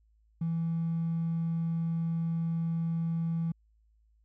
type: tone with hard clipping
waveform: triangle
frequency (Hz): 165.4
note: E3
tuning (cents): +6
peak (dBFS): -28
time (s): 0.41-3.52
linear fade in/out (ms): 5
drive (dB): 3
effects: added 54 Hz sine -63 dBFS peak until 4.24 s